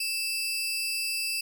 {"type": "tone pair together", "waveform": "sawtooth", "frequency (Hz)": [2638, 4810], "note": ["E7", "D8"], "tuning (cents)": [1, 41], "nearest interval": "minor seventh", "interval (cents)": 1040, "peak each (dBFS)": -28, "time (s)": [0, 1.41], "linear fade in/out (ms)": 5, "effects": []}